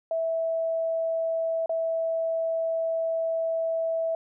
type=tone with dropouts; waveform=sine; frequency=655 Hz; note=E5; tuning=11 cents flat; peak=-24 dBFS; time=0.11-4.15 s; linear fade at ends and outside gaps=2 ms; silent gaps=1.66-1.694 s; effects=none